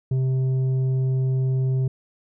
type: tone with tanh clipping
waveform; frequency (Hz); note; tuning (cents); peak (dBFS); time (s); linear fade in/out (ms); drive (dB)
sine; 130.81; C3; 0; -20; 0.11-1.88; 5; 6
effects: none